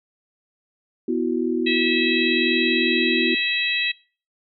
sine chord, B suspended fourth, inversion none, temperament equal, 246.9 / 329.6 / 370 Hz, B3 / E4 / F#4, 0 / 0 / 0 cents, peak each -24 dBFS, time 1.08-3.35 s, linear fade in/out 5 ms
harmonic tone, 649 Hz, E5, 27 cents flat, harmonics 3 / 4 / 5 / 6, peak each -27 / -23 / -29 / -25 dBFS, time 1.66-3.92 s, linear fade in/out 10 ms
effects noise-tail reverb RT60 0.4 s tail -23 dB re dry

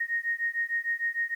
sine beating tone pair, 1859 / 1865.6 Hz, A#6 / A#6, -5 / +1 cents, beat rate 6.6 Hz, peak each -30 dBFS, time 0-1.35 s, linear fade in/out 10 ms, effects 10-bit

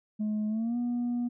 sine tone with pitch glide, 212.8 to 241.6 Hz, G#3 to B3, +42 to -38 cents, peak -25 dBFS, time 0.19-1.29 s, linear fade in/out 20 ms, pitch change +220 cents, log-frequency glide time 0.48-0.77 s, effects tanh soft clip ceiling -26 dBFS

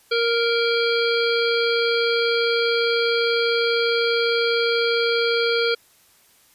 harmonic tone, 466.2 Hz, A#4, in tune, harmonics 1 / 3 / 5 / 7 / 9 / 10, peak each -20 / -25 / -27 / -28 / -30 / -30 dBFS, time 0.11-5.75 s, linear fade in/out 10 ms, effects white hiss -56 dBFS RMS until 6.54 s + resampled to 32000 Hz

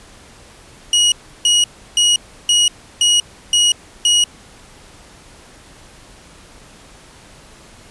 sawtooth tone bursts, 2900 Hz, F#7, 35 cents flat, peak -7 dBFS, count 7, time 0.93-4.24 s, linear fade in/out 2 ms, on 190 ms, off 330 ms, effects pink hiss -43 dBFS RMS until 7.9 s + resampled to 24000 Hz

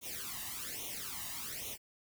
white noise with flanger, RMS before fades -42 dBFS, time 0.01-1.78 s, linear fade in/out 50 ms, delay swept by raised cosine 0.31 to 1.06 ms, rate 1.2 Hz, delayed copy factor +0.85, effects none

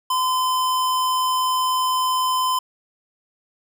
square tone, 1023 Hz, C6, 39 cents flat, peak -19 dBFS, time 0.1-2.59 s, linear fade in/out 5 ms, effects none

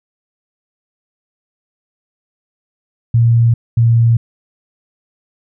sine tone pair in turn, 116.7 / 116.16 Hz, A#2 / A#2, +2 / -6 cents, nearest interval unison, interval 8 cents, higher first, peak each -7 dBFS, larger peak neither, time 3.14-3.54 / 3.77-4.17 s, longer neither, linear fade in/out 5 ms, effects none

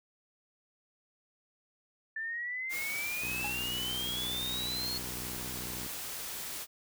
sine exponential sweep, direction up, 1760 to 4353 Hz, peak -34 dBFS, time 2.16-4.98 s, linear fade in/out 5 ms
white noise, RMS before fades -40 dBFS, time 2.69-6.67 s, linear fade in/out 50 ms
10% pulse tone with vibrato, 61.74 Hz, B1, in tune, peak -34 dBFS, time 3.22-5.88 s, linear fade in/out 10 ms, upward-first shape sine, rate 18 Hz, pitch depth 230 cents each way
45% pulse tone with exponential decay, 830.6 Hz, G#5, in tune, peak -33 dBFS, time 3.44-3.59 s, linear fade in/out 5 ms, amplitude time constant 31 ms
effects none

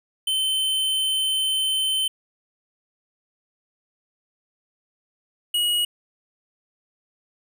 square tone pair in turn, 3075 / 2901 Hz, G7 / F#7, -34 / -35 cents, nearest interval minor second, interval 101 cents, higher first, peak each -21 / -20 dBFS, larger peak second, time 0.27-2.08 / 5.54-5.85 s, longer first, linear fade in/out 5 ms, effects none

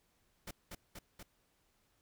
pink noise with echo, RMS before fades -45 dBFS, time 0.47-0.51 s, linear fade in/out 5 ms, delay 240 ms, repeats 3, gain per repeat -2 dB, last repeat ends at 1.23 s, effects pink hiss -75 dBFS RMS until 2.01 s

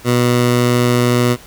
15% pulse tone, 122.1 Hz, B2, 19 cents flat, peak -5 dBFS, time 0.04-1.37 s, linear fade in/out 50 ms, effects pink hiss -40 dBFS RMS until 1.46 s

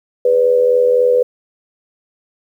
sine tone with amplitude modulation, 495.5 Hz, B4, 6 cents sharp, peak -6 dBFS, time 0.25-1.23 s, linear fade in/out 5 ms, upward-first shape sine, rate 83.7 Hz, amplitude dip 65%, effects 8-bit

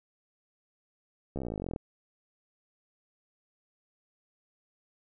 slowing click train, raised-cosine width 2 ms, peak -22 dBFS, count 22, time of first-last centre 1.36-1.761 s, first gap 14 ms, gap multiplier 1.03, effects none

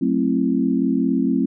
sine chord, F# half-diminished seventh, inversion none, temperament just, 185 / 222 / 266.4 / 333 Hz, F#3 / A3 / C4 / E4, 0 / +16 / +31 / +18 cents, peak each -24 / -22 / -19 / -25 dBFS, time 0.01-1.46 s, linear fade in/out 10 ms, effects none

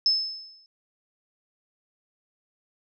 sine tone with exponential decay, 5230 Hz, E8, 15 cents flat, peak -16 dBFS, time 0.06-0.66 s, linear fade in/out 1 ms, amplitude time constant 130 ms, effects none

